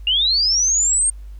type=linear sweep; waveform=sine; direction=up; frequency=2774 to 8680 Hz; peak=-14 dBFS; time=0.07-1.1 s; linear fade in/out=2 ms; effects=added 50 Hz sine -32 dBFS peak until 1.39 s + pink hiss -59 dBFS RMS until 1.39 s